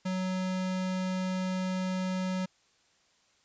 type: tone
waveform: square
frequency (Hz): 185.8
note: F#3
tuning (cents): +7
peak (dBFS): -30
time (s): 0.05-2.46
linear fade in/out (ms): 10
effects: white hiss -67 dBFS RMS until 3.44 s + resampled to 16000 Hz